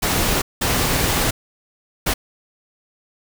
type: noise bursts at uneven times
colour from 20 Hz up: pink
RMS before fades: -19 dBFS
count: 3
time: 0.02-0.42 / 0.61-1.31 / 2.06-2.14 s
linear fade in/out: 10 ms
effects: none